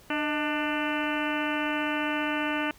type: harmonic tone with a mistuned harmonic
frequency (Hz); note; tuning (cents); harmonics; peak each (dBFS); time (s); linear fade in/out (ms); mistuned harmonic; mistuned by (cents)
297.5; D4; +22; 1 / 2 / 3 / 4 / 5 / 6 / 7 / 8 / 9 / 10; -30 / -35 / -35 / -37 / -34 / -37 / -40 / -39 / -37 / -40; 0.1-2.71; 2; 2; +70
effects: pink hiss -55 dBFS RMS until 2.78 s